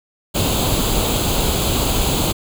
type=noise with comb filter; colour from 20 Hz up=pink; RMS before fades=-18 dBFS; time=0.34-2.33 s; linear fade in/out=20 ms; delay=0.27 ms; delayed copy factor=+0.7; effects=none